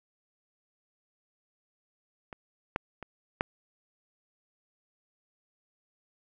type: clicks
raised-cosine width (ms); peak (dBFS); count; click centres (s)
0.5; -26 / -13 / -25 / -11; 4; 2.328 / 2.761 / 3.027 / 3.409
effects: none